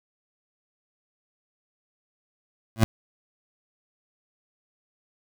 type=tone with exponential growth; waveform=25% pulse; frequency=112.4 Hz; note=A2; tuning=37 cents sharp; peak=-8 dBFS; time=2.76-2.84 s; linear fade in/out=0 ms; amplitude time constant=17 ms; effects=none